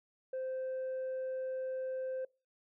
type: tone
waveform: sine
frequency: 520 Hz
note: C5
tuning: 11 cents flat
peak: -33 dBFS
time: 0.33-2.25 s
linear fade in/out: 5 ms
effects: noise-tail reverb RT60 0.3 s tail -25 dB re dry + tanh soft clip ceiling -34 dBFS